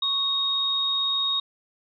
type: tone pair together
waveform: sine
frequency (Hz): 1108.7 / 3742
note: C#6 / A#7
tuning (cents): 0 / +6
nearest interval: octave + major sixth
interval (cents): 2106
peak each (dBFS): -33 / -22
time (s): 0.02-1.4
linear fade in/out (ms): 5
effects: none